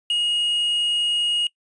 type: tone with quantisation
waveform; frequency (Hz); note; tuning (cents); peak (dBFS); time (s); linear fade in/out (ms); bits
triangle; 2875; F7; +50; -17; 0.1-1.47; 2; 7
effects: noise-tail reverb RT60 0.1 s tail -23 dB re dry + resampled to 22050 Hz